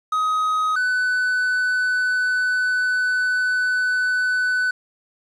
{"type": "tone pair in turn", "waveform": "triangle", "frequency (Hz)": [1260, 1498.8], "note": ["D#6", "F#6"], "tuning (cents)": [21, 22], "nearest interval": "minor third", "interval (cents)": 301, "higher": "second", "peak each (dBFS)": -16, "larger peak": "neither", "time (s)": [[0.12, 0.76], [0.76, 4.71]], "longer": "second", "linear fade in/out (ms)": 5, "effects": ["resampled to 24000 Hz", "8-bit"]}